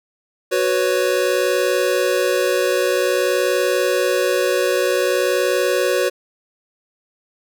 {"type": "chord", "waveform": "square", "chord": "F# suspended fourth", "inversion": "none", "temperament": "equal", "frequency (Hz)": [370, 493.9, 554.4], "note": ["F#4", "B4", "C#5"], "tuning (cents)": [0, 0, 0], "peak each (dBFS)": -21, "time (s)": [0.51, 6.1], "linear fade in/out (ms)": 20, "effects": []}